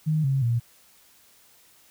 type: tone with pitch steps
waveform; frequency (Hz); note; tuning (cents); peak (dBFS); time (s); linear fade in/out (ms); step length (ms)
sine; 155.56 / 135.42 / 117.89; D#3 / C#3 / A#2; 0 / -40 / +20; -20; 0.06-0.6; 20; 180
effects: white hiss -57 dBFS RMS until 1.9 s